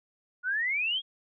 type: exponential sweep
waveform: sine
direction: up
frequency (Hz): 1423 to 3332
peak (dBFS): -26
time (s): 0.43-1.02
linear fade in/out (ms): 50
effects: none